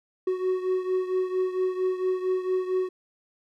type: beating tone pair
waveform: triangle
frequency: 370 / 374.4 Hz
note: F#4 / F#4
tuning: 0 / +20 cents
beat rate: 4.4 Hz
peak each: -23 / -28 dBFS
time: 0.27-2.89 s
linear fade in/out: 5 ms
effects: none